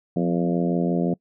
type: harmonic tone with a mistuned harmonic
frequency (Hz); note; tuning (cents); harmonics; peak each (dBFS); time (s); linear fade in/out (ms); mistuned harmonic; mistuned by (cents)
85.8; F2; -30; 2 / 3 / 4 / 5 / 6 / 7 / 8; -22 / -26 / -28 / -30 / -32 / -33 / -34; 0.16-1.14; 5; 2; +47
effects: noise-tail reverb RT60 0.1 s tail -24 dB re dry